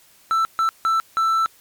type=tone bursts at uneven times; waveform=triangle; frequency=1328 Hz; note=E6; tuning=12 cents sharp; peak=-14 dBFS; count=4; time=0.31-0.45 / 0.59-0.69 / 0.85-1 / 1.17-1.46 s; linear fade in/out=0 ms; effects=white hiss -53 dBFS RMS until 1.6 s + MP3 96 kbps